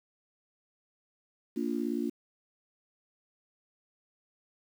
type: chord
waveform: sine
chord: Bb major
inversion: none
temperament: just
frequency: 233.1 / 291.4 / 349.6 Hz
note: Bb3 / D4 / F4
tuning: 0 / -13 / +2 cents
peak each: -33 / -33 / -35 dBFS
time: 1.56-2.1 s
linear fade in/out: 10 ms
effects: 9-bit